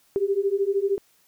sine beating tone pair, 388.7 / 401.7 Hz, G4 / G4, -15 / +42 cents, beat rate 13 Hz, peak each -24 / -23 dBFS, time 0.16-0.98 s, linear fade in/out 0 ms, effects white hiss -62 dBFS RMS until 1.27 s

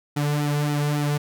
sawtooth tone with flanger, 146.83 Hz, D3, in tune, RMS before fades -23 dBFS, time 0.16-1.18 s, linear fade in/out 10 ms, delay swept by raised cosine 1.8 to 3.2 ms, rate 3.6 Hz, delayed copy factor -0.75, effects none

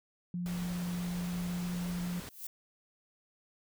sine tone, 176.5 Hz, F3, 19 cents sharp, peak -33 dBFS, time 0.34-2.2 s, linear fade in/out 2 ms
pink noise, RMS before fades -45 dBFS, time 0.46-2.29 s, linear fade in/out 0 ms
violet noise with exponential growth, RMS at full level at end -38 dBFS, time 2.18-2.47 s, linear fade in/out 5 ms, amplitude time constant 63 ms
effects none

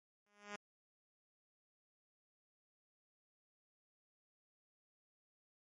5% pulse tone with exponential growth, 205.8 Hz, G#3, 16 cents flat, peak -31 dBFS, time 0.26-0.56 s, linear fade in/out 5 ms, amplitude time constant 64 ms, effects low-pass 7000 Hz 12 dB/octave + MP3 48 kbps

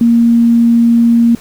sine tone, 233.5 Hz, A#3, 3 cents sharp, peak -5 dBFS, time 0.01-1.35 s, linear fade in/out 2 ms, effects pink hiss -38 dBFS RMS until 1.4 s

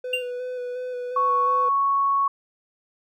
triangle tone with vibrato, 497.9 Hz, B4, 14 cents sharp, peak -26 dBFS, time 0.04-1.69 s, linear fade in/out 5 ms, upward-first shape square, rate 2.8 Hz, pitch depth 17 cents each way
triangle tone with exponential decay, 2783 Hz, F7, 7 cents flat, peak -17 dBFS, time 0.13-0.31 s, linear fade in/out 5 ms, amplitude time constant 37 ms
sine tone, 1108.7 Hz, C#6, in tune, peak -18 dBFS, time 1.16-2.28 s, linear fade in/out 5 ms
effects none

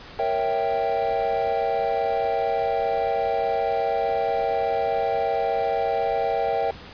triangle chord, A# diminished seventh, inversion none, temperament equal, 466.2 / 554.4 / 659.3 / 784 Hz, A#4 / C#5 / E5 / G5, 0 / 0 / 0 / 0 cents, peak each -25 / -27 / -25 / -23 dBFS, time 0.19-6.71 s, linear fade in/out 2 ms, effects pink hiss -42 dBFS RMS until 6.93 s + resampled to 11025 Hz

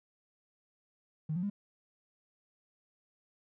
triangle tone with pitch steps, 155.56 / 177.66 / 202.9 Hz, D#3 / F3 / G#3, 0 / +30 / -40 cents, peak -27 dBFS, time 1.29-1.5 s, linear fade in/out 10 ms, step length 70 ms, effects tanh soft clip ceiling -29 dBFS

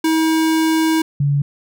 square / sine tone pair in turn, 320 / 142.54 Hz, D#4 / C#3, +49 / +49 cents, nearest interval octave + major second, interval 1400 cents, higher first, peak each -14 / -13 dBFS, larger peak second, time 0.04-1.02 / 1.2-1.42 s, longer first, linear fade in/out 5 ms, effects none

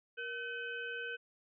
harmonic tone with a mistuned harmonic, 508 Hz, B4, 49 cents sharp, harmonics 1 / 3 / 5 / 6, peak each -45 / -40 / -47 / -50 dBFS, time 0.17-1.17 s, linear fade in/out 20 ms, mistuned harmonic 1, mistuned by -130 cents, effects none

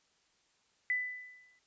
sine tone with exponential decay, 1996 Hz, B6, 18 cents sharp, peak -27 dBFS, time 0.9-1.59 s, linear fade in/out 1 ms, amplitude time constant 150 ms, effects white hiss -72 dBFS RMS until 1.66 s + resampled to 16000 Hz

